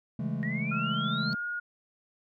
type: chord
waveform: triangle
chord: A major seventh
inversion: first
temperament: just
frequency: 137.5 / 165 / 206.2 / 220 Hz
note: C#3 / E3 / G#3 / A3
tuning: -14 / +2 / -12 / 0 cents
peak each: -33 dBFS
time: 0.19-1.35 s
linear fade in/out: 5 ms
type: exponential sweep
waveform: sine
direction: up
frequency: 1864.7 to 4403 Hz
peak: -34 dBFS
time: 0.43-1.33 s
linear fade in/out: 0 ms
type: tone with pitch glide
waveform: sine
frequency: 1377 to 1435.5 Hz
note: F6 to F6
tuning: -25 to +47 cents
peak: -31 dBFS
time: 0.71-1.6 s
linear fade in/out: 10 ms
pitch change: +72 cents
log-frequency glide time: 1.12-1.45 s
effects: none